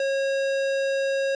sine tone with hard clipping, 545 Hz, C#5, 29 cents flat, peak -24 dBFS, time 0-1.35 s, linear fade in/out 2 ms, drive 16 dB, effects resampled to 24000 Hz

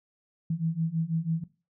sine beating tone pair, 160 / 166.1 Hz, D#3 / E3, +49 / +13 cents, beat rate 6.1 Hz, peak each -30 / -29 dBFS, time 0.5-1.44 s, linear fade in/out 5 ms, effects noise-tail reverb RT60 0.3 s tail -17 dB re dry

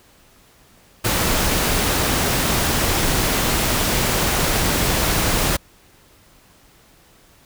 pink noise, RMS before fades -19 dBFS, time 1.04-5.57 s, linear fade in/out 10 ms, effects pink hiss -52 dBFS RMS until 7.45 s

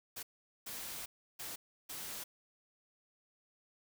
white noise bursts at uneven times, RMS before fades -44 dBFS, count 4, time 0.16-0.23 / 0.66-1.06 / 1.39-1.56 / 1.89-2.24 s, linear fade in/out 10 ms, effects none

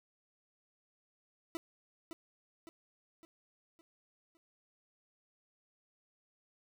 40% pulse tone with echo, 329.6 Hz, E4, in tune, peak -36 dBFS, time 1.55-1.57 s, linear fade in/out 0 ms, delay 560 ms, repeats 5, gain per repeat -6 dB, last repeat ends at 4.37 s, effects none

